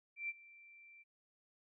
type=tone with ADSR envelope; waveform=sine; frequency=2349 Hz; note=D7; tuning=in tune; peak=-36 dBFS; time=0.16-1.04 s; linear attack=130 ms; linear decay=35 ms; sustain=-21 dB; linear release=26 ms; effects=none